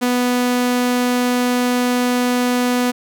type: tone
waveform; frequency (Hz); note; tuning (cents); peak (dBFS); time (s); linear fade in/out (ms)
sawtooth; 246.9; B3; 0; -11; 0.01-2.92; 20
effects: none